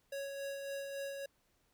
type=tone with tremolo; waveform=square; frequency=554.4 Hz; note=C#5; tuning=in tune; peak=-39 dBFS; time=0.12-1.26 s; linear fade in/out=5 ms; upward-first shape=sine; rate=3.6 Hz; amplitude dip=35%; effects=pink hiss -75 dBFS RMS until 1.73 s

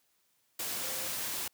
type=tone in noise; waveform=sine; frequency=523.3 Hz; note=C5; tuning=in tune; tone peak=-47 dBFS; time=0.83-1.08 s; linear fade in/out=5 ms; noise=white; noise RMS=-36 dBFS; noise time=0.59-1.48 s; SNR=-14 dB; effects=white hiss -73 dBFS RMS until 1.53 s + high-pass 80 Hz 12 dB/octave

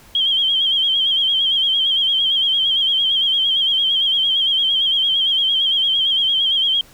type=tone with vibrato; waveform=sine; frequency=3189 Hz; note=G7; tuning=29 cents sharp; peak=-14 dBFS; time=0.15-6.81 s; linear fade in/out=2 ms; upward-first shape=sine; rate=8.8 Hz; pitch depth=65 cents each way; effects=pink hiss -47 dBFS RMS until 6.93 s

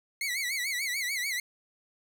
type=tone with vibrato; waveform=sawtooth; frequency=2093 Hz; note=C7; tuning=in tune; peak=-26 dBFS; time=0.21-1.4 s; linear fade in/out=2 ms; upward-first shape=sine; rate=6.8 Hz; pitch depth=140 cents each way; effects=none

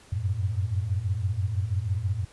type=tone cluster; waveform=sine; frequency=90.2 / 96.3 / 111.3 Hz; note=F#2 / G2 / A2; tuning=-44 / -30 / +20 cents; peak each=-29 dBFS; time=0.12-2.25 s; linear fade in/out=10 ms; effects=pink hiss -54 dBFS RMS until 2.32 s + resampled to 24000 Hz

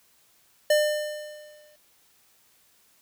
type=tone with exponential decay; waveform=square; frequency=600 Hz; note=D5; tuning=37 cents sharp; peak=-17 dBFS; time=0.7-1.76 s; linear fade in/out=5 ms; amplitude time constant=230 ms; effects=white hiss -62 dBFS RMS until 3.01 s

